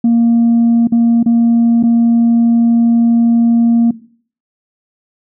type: tone with dropouts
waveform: sine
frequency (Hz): 233.1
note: A#3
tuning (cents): 0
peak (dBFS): -5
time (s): 0.04-3.91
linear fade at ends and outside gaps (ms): 5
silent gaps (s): 0.873-0.921 / 1.23-1.26 / 1.828-1.835
effects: noise-tail reverb RT60 0.5 s tail -19 dB re dry + tanh soft clip ceiling -5 dBFS